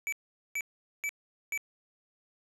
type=tone bursts; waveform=square; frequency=2305 Hz; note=D7; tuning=33 cents flat; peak=-31 dBFS; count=4; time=0.07-1.576 s; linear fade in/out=0 ms; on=54 ms; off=430 ms; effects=low-pass 12000 Hz 12 dB/octave